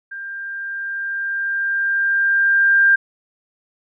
sine tone with level ramp, 1593 Hz, G6, 27 cents sharp, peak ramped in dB -28 to -9 dBFS, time 0.11-2.96 s, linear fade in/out 10 ms, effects none

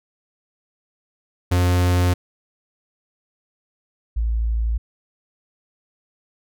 45% pulse / sine tone pair in turn, 89.3 / 56.26 Hz, F2 / A1, +39 / +39 cents, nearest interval minor sixth, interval 800 cents, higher first, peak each -15 / -18 dBFS, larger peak first, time 1.51-2.14 / 4.16-4.78 s, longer first, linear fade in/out 10 ms, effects none

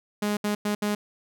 sawtooth tone bursts at uneven times, 207.7 Hz, G#3, in tune, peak -20 dBFS, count 4, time 0.22-0.37 / 0.44-0.55 / 0.65-0.75 / 0.82-0.95 s, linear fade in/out 5 ms, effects none

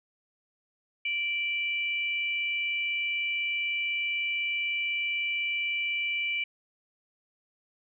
sine tone pair together, 2338 / 2946 Hz, D7 / F#7, -8 / -8 cents, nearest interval major third, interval 400 cents, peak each -28 / -34 dBFS, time 1.05-6.44 s, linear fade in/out 5 ms, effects none

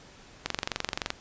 click train, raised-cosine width 0.2 ms, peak -10 dBFS, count 16, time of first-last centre 0.46-1.104 s, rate 23.3 Hz, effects pink hiss -52 dBFS RMS until 1.2 s + resampled to 16000 Hz

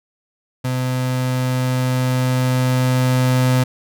35% pulse tone with level ramp, 127.6 Hz, C3, 43 cents flat, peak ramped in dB -17 to -11 dBFS, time 0.64-3.64 s, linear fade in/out 10 ms, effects none

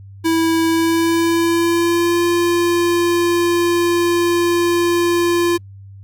square tone with pitch glide, 327.7 to 345.4 Hz, E4 to F4, -10 to -19 cents, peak -14 dBFS, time 0.24-5.58 s, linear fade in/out 20 ms, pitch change +91 cents, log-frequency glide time 0.67-2.25 s, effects added 98 Hz sine -35 dBFS peak until 6.03 s + Opus 48 kbps

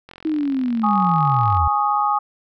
click train, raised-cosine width 0.3 ms, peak -23 dBFS, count 66, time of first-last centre 0.09-1.571 s, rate 43.9 Hz
sine linear sweep, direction down, 319.9 to 73.42 Hz, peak -18 dBFS, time 0.25-1.68 s, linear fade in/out 5 ms
sine chord, Ab suspended fourth, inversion none, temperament equal, 830.6 / 1108.7 / 1244.5 Hz, Ab5 / Db6 / Eb6, 0 / 0 / 0 cents, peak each -19 / -24 / -20 dBFS, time 0.83-2.19 s, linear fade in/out 10 ms
effects none

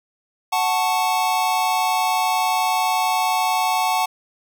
square chord, F# minor, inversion none, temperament equal, 740 / 880 / 1108.7 Hz, F#5 / A5 / C#6, 0 / 0 / 0 cents, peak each -22 / -22 / -26 dBFS, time 0.52-4.06 s, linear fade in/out 10 ms, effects none

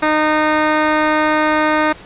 10% pulse tone, 307.3 Hz, D#4, 21 cents flat, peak -4 dBFS, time 0.02-1.93 s, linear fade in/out 10 ms, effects pink hiss -38 dBFS RMS until 2.05 s + resampled to 8000 Hz

